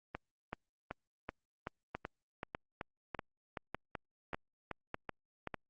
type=two click trains; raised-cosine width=0.5 ms; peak=-24 / -23 dBFS; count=15 / 7; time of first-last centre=0.15-5.473 / 1.95-5.543 s; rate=2.63 / 1.67 Hz; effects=Opus 24 kbps